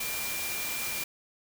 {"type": "tone in noise", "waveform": "sine", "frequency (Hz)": 2382, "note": "D7", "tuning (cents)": 24, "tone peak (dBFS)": -37, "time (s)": [0, 1.04], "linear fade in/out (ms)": 5, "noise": "white", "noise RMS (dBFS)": -34, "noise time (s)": [0, 1.04], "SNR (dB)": -6, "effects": []}